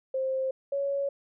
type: tone pair in turn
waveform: sine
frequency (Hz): 527 / 558.3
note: C5 / C#5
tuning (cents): +12 / +12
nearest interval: minor second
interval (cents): 100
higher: second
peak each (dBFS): -26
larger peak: neither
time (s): 0.14-0.51 / 0.72-1.09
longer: neither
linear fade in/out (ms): 5
effects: none